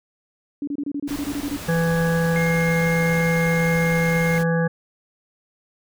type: tone bursts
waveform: sine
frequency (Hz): 286.8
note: D4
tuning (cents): -41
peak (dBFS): -23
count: 12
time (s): 0.62-1.565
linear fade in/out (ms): 2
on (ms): 54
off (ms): 27
type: noise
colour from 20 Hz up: pink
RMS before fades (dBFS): -34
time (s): 1.07-4.44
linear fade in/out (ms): 20
type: harmonic tone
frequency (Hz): 166.4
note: E3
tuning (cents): +17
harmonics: 1 / 3 / 5 / 7 / 9 / 10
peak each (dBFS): -19 / -23 / -32 / -36 / -37 / -28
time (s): 1.68-4.68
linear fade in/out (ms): 10
type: tone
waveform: triangle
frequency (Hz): 2135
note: C7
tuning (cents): +34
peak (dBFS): -24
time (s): 2.36-4.38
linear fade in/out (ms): 0
effects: none